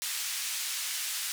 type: band-pass noise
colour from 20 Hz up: white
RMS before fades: -34 dBFS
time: 0.02-1.32 s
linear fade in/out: 0 ms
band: 1800 to 10000 Hz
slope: 12 dB/octave
effects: none